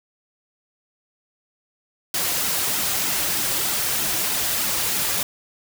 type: noise with flanger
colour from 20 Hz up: white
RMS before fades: -23 dBFS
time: 2.14-5.23 s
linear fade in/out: 2 ms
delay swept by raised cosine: 1.7 to 4.7 ms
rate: 3.2 Hz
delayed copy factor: -0.55
effects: none